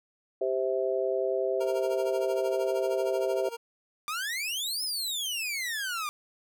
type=harmonic tone; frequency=130.7 Hz; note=C3; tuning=1 cent flat; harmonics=3 / 4 / 5; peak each=-29 / -30 / -31 dBFS; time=0.41-3.49 s; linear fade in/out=5 ms
type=tone with tremolo; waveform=25% pulse; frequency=465.7 Hz; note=A#4; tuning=2 cents flat; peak=-30 dBFS; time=1.6-3.57 s; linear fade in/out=10 ms; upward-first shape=sine; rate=13 Hz; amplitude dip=80%
type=exponential two-way sweep; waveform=sawtooth; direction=up then down; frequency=1174.7 to 5274 to 1174.7 Hz; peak=-27 dBFS; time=4.08-6.09 s; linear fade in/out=0 ms; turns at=4.83 s
effects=none